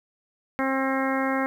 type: harmonic tone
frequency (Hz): 267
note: C4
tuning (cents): +35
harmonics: 1 / 2 / 3 / 4 / 5 / 6 / 7 / 8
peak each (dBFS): -26 / -29 / -31 / -32 / -33 / -34 / -34 / -35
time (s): 0.59-1.46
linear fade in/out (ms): 0
effects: 9-bit